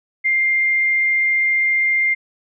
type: tone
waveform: sine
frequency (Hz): 2105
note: C7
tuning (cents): +10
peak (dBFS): -14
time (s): 0.24-2.15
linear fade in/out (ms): 20
effects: none